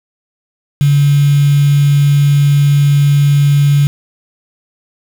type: tone with quantisation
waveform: sine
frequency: 143 Hz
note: D3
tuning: 46 cents flat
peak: -6 dBFS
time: 0.81-3.87 s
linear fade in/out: 0 ms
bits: 4
effects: none